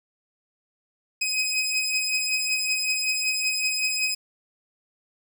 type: beating tone pair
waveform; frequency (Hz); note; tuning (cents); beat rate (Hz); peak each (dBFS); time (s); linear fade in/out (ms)
20% pulse; 2522 / 2527.3; D#7 / D#7; +23 / +26; 5.3; -20 / -24; 1.21-4.15; 10
effects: none